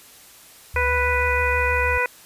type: tone with vibrato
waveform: sine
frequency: 72.1 Hz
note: D2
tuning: 31 cents flat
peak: -25 dBFS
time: 0.74-1.98 s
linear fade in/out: 5 ms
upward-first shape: triangle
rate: 6.3 Hz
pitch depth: 130 cents each way
type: harmonic tone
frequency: 493.9 Hz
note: B4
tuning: in tune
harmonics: 1 / 2 / 3 / 4 / 5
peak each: -25 / -25 / -25 / -25 / -25 dBFS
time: 0.76-2.06 s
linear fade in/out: 2 ms
effects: white hiss -47 dBFS RMS until 2.25 s + resampled to 32000 Hz